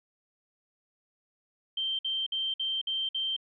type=tone bursts; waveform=sine; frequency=3136 Hz; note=G7; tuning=in tune; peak=-28 dBFS; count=6; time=1.77-3.365 s; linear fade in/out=5 ms; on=220 ms; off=55 ms; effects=none